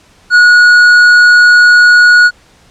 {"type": "tone with tanh clipping", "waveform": "sine", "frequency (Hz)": 1455, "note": "F#6", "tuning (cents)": -29, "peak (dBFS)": -3, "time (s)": [0.3, 2.31], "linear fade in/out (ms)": 50, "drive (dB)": 8, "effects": ["pink hiss -45 dBFS RMS until 2.7 s", "low-pass 8000 Hz 12 dB/octave"]}